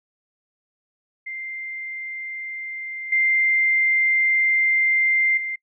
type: tone with level steps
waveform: sine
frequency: 2093 Hz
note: C7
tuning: in tune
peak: -29 / -16 / -25 dBFS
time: 1.26-5.56 s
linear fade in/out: 10 ms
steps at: 3.12 / 5.37 s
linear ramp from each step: 5 ms
effects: noise-tail reverb RT60 0.1 s tail -25 dB re dry